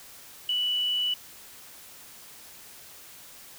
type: tone with ADSR envelope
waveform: sine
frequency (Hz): 2960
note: F#7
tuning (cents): 0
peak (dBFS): -22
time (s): 0.49-1.14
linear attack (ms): 3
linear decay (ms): 8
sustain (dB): -2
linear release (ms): 4
effects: white hiss -48 dBFS RMS until 3.58 s